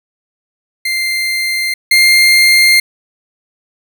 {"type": "tone pair in turn", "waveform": "30% pulse", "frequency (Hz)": [2093, 2110], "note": ["C7", "C7"], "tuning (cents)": [0, 14], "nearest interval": "unison", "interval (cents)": 14, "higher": "second", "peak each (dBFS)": [-11, -3], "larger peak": "second", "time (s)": [[0.85, 1.74], [1.91, 2.8]], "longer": "neither", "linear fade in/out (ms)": 5, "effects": []}